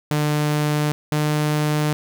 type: tone pair in turn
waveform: sawtooth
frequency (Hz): 149.6 / 150.73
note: D3 / D3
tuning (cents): +32 / +45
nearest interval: unison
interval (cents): 13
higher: second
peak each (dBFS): -14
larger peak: neither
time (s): 0.11-0.92 / 1.12-1.93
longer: neither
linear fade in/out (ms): 0
effects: none